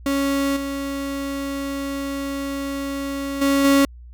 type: tone with level steps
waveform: 35% pulse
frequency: 277.2 Hz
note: C#4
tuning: in tune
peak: -17 / -23 / -14 / -11 dBFS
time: 0.06-3.85 s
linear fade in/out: 2 ms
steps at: 0.56 / 3.41 / 3.64 s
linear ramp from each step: 10 ms
effects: added 60 Hz sine -38 dBFS peak until 4.13 s